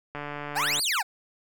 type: click train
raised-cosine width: 0.5 ms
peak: -20 dBFS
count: 95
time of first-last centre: 0.15-0.794 s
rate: 146 Hz
type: exponential two-way sweep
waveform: 25% pulse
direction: up then down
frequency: 698.5 to 4956 to 698.5 Hz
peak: -20 dBFS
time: 0.55-1.03 s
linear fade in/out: 20 ms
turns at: 0.82 s
effects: none